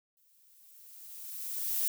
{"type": "noise with exponential growth", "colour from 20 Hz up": "violet", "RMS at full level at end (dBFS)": -29, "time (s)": [0.17, 1.88], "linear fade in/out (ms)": 1, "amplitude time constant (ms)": 370, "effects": []}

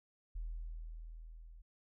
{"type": "tone with level ramp", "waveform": "sine", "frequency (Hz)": 40.54, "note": "E1", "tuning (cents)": -28, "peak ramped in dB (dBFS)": [-37, -52], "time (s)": [0.35, 1.62], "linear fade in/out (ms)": 10, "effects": ["tanh soft clip ceiling -33 dBFS"]}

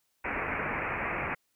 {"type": "low-pass noise", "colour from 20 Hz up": "white", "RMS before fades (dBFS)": -33, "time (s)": [0.24, 1.35], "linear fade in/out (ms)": 10, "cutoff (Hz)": 2500, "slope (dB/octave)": 96, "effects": ["white hiss -75 dBFS RMS until 1.55 s"]}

